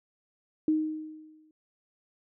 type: tone with exponential decay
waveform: sine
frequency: 311.1 Hz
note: D#4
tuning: in tune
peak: -20 dBFS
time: 0.68-1.51 s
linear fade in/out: 2 ms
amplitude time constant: 180 ms
effects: none